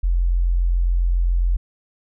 sine tone, 43.65 Hz, F1, in tune, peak -15 dBFS, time 0.03-1.57 s, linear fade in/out 10 ms, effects none

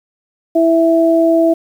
sine tone pair together, 329.6 / 659.8 Hz, E4 / E5, 0 / +1 cents, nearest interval octave, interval 1201 cents, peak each -11 dBFS, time 0.55-1.54 s, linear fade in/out 10 ms, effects 7-bit

